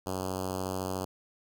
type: tone with notch filter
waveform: 5% pulse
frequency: 93.7 Hz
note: F#2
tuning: 22 cents sharp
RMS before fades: -34 dBFS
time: 0.06-1.05 s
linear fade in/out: 5 ms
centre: 2200 Hz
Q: 0.59
effects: none